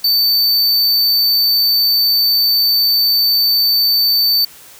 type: tone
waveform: square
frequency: 4556 Hz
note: C#8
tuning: 47 cents sharp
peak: -11 dBFS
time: 0.04-4.45 s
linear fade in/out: 5 ms
effects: white hiss -40 dBFS RMS until 4.79 s